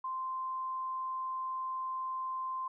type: tone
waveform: sine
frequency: 1042 Hz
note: C6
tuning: 7 cents flat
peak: -34 dBFS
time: 0.04-2.68 s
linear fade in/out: 5 ms
effects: none